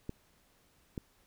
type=clicks; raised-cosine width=3 ms; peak=-24 dBFS; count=2; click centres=0.094 / 0.978 s; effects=pink hiss -68 dBFS RMS until 1.26 s